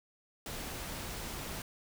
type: noise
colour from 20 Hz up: pink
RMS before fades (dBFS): -41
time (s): 0.46-1.62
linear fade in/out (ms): 2
effects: none